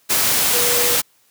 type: tone in noise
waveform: sine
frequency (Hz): 484.2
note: B4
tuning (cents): -34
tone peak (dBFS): -23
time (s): 0.53-0.97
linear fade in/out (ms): 20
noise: white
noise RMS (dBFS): -17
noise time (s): 0.09-1.02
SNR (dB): -9
effects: white hiss -58 dBFS RMS until 1.3 s + high-pass 80 Hz 12 dB/octave